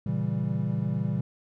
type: chord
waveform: triangle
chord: A# diminished seventh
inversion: none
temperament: equal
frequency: 116.54 / 138.59 / 164.81 / 196 Hz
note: A#2 / C#3 / E3 / G3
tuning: 0 / 0 / 0 / 0 cents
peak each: -29 dBFS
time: 0.06-1.21 s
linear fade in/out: 5 ms
effects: none